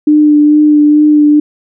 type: tone with vibrato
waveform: sine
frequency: 298.9 Hz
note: D4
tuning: 31 cents sharp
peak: -3 dBFS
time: 0.07-1.4 s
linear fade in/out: 5 ms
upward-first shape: sine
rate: 2.3 Hz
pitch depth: 16 cents each way
effects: none